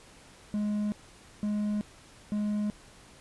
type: tone bursts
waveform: triangle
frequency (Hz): 208.9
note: G#3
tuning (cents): +10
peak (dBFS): -25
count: 3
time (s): 0.54-2.7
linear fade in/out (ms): 0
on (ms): 380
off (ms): 510
effects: pink hiss -54 dBFS RMS until 3.2 s + resampled to 24000 Hz